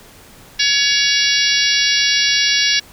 harmonic tone, 563 Hz, C#5, 27 cents sharp, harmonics 3 / 4 / 5 / 6 / 7 / 8 / 9 / 10, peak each -21 / -21 / -21 / -21 / -21 / -21 / -21 / -21 dBFS, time 0.59-2.8 s, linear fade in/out 10 ms, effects pink hiss -43 dBFS RMS until 2.92 s

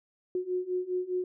sine beating tone pair, 361.6 / 366.5 Hz, F#4 / F#4, -40 / -16 cents, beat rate 4.9 Hz, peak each -33 / -31 dBFS, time 0.35-1.24 s, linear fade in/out 2 ms, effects none

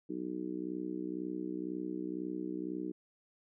harmonic tone, 62 Hz, B1, 7 cents sharp, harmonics 3 / 4 / 5 / 6 / 7, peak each -44 / -46 / -38 / -43 / -49 dBFS, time 0.09-2.92 s, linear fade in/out 10 ms, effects none

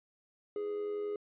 triangle tone with amplitude modulation, 415.3 Hz, G#4, in tune, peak -29 dBFS, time 0.56-1.16 s, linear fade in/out 2 ms, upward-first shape sine, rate 91 Hz, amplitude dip 50%, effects tanh soft clip ceiling -25 dBFS + resampled to 8000 Hz

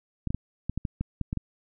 clicks, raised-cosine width 5 ms, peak -16 dBFS, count 10, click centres 0.273 / 0.305 / 0.346 / 0.696 / 0.776 / 0.852 / 1.01 / 1.213 / 1.329 / 1.373 s, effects none

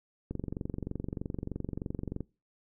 click train, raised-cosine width 3 ms, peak -22 dBFS, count 45, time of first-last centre 0.31-2.207 s, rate 23.2 Hz, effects noise-tail reverb RT60 0.3 s tail -22 dB re dry

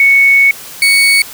sine / 35% pulse tone pair in turn, 2217 / 2226 Hz, C#7 / C#7, 0 / +7 cents, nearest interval unison, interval 7 cents, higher second, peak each -4 dBFS, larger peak neither, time 0-0.51 / 0.82-1.22 s, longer first, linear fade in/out 2 ms, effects white hiss -30 dBFS RMS until 1.33 s

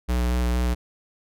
square tone with vibrato, 60.9 Hz, B1, 24 cents flat, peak -21 dBFS, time 0.08-0.75 s, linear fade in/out 20 ms, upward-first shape square, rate 4.3 Hz, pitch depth 14 cents each way, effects none

